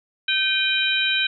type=harmonic tone with a mistuned harmonic; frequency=774 Hz; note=G5; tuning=22 cents flat; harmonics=2 / 3 / 4 / 5; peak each=-24 / -24 / -24 / -24 dBFS; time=0.28-1.27 s; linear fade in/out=5 ms; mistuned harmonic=3; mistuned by=+76 cents; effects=none